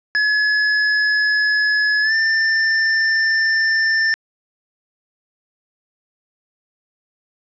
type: tone with pitch glide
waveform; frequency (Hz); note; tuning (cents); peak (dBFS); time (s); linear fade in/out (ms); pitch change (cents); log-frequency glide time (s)
square; 1700 to 1786.6; G#6 to A6; +40 to +26; -15; 0.15-4.14; 0; +86; 2.02-2.14
effects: resampled to 16000 Hz + 8-bit